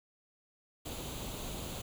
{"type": "noise with comb filter", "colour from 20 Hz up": "pink", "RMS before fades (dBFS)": -41, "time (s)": [0.85, 1.82], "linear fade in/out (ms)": 10, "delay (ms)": 0.28, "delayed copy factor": 0.6, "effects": []}